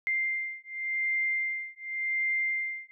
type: beating tone pair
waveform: sine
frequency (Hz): 2096 / 2096.89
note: C7 / C7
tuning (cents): +2 / +3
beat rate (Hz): 0.89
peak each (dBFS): -31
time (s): 0.07-2.91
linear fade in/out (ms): 0
effects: none